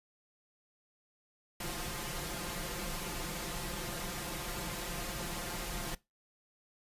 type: noise with comb filter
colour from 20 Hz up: pink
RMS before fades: -39 dBFS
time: 1.6-5.95 s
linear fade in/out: 5 ms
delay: 5.7 ms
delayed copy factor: +0.85
effects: noise-tail reverb RT60 0.2 s tail -20 dB re dry + resampled to 32000 Hz